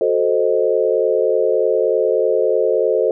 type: chord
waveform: sine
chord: F# diminished seventh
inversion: none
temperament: equal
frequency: 370 / 440 / 523.3 / 622.3 Hz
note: F#4 / A4 / C5 / Eb5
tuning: 0 / 0 / 0 / 0 cents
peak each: -21 / -17 / -18 / -21 dBFS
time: 0.01-3.11 s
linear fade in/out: 2 ms
effects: none